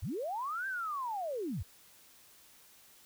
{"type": "linear two-way sweep", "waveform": "sine", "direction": "up then down", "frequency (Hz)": [58.27, 1600, 58.27], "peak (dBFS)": -34, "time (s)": [0.02, 1.63], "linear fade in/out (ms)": 10, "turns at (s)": 0.67, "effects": ["white hiss -60 dBFS RMS until 3.05 s"]}